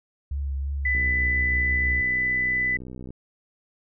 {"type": "tone with vibrato", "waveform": "sine", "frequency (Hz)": 69.3, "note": "C#2", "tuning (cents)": 0, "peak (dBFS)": -25, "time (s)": [0.31, 2.01], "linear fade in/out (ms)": 5, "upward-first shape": "triangle", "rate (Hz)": 3, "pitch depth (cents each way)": 36}
{"type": "tone", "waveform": "sine", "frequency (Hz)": 1997, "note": "B6", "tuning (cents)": 19, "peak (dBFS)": -21, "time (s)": [0.85, 2.77], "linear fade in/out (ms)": 5}
{"type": "click train", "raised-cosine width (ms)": 3, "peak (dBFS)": -26, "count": 137, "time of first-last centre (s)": [0.95, 3.105], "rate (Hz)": 63.1}
{"effects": []}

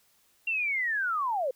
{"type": "linear sweep", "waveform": "sine", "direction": "down", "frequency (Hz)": [2763, 487.7], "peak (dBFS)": -26, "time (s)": [0.47, 1.51], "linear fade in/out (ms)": 5, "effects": ["white hiss -66 dBFS RMS until 1.55 s"]}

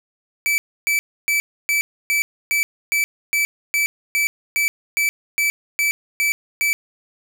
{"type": "tone bursts", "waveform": "45% pulse", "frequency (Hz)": 2311, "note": "D7", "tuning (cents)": -28, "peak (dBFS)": -16, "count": 16, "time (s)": [0.46, 6.73], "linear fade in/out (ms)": 0, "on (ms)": 120, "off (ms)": 290, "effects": []}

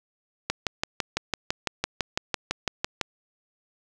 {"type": "click train", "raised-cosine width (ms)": 0.2, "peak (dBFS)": -7, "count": 16, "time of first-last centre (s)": [0.5, 3.013], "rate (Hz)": 5.97, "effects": []}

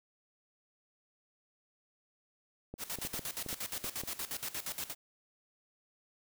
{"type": "clicks", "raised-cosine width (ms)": 2, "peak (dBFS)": -29, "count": 9, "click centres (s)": [2.74, 2.987, 3.05, 3.141, 3.193, 3.463, 3.529, 3.844, 4.036]}
{"type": "noise with tremolo", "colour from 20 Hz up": "white", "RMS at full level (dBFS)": -38, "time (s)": [2.78, 4.95], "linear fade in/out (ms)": 50, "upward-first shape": "square", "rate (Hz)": 8.5, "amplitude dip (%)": 80}
{"effects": []}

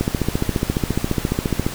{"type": "click train", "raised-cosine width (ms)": 3, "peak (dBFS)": -5, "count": 25, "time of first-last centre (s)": [0.01, 1.665], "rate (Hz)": 14.5, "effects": ["pink hiss -31 dBFS RMS until 1.74 s"]}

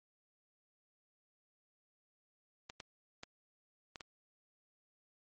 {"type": "clicks", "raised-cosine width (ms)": 0.2, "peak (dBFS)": -28, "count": 5, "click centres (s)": [2.699, 2.802, 3.234, 3.958, 4.008], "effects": ["MP3 32 kbps"]}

